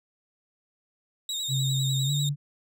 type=tone with vibrato; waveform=30% pulse; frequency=3774 Hz; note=A#7; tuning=21 cents sharp; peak=-26 dBFS; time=1.29-2.29 s; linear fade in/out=2 ms; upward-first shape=sine; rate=10 Hz; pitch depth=65 cents each way
type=tone with pitch glide; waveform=sine; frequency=133.6 to 144.02 Hz; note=C3 to D3; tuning=+36 to -33 cents; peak=-24 dBFS; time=1.48-2.36 s; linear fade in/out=50 ms; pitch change=+131 cents; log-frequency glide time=2.05-2.11 s
effects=none